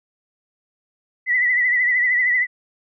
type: tone with vibrato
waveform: sine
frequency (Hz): 1975.5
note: B6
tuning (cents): 0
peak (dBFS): -15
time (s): 1.26-2.47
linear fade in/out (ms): 50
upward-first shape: triangle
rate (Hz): 13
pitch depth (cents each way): 70
effects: none